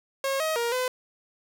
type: tone with pitch steps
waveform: sawtooth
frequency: 543 / 632 / 470.5 / 507 Hz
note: C#5 / D#5 / A#4 / B4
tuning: -36 / +27 / +16 / +45 cents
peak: -21 dBFS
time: 0.24-0.88 s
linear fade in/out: 2 ms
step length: 160 ms
effects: none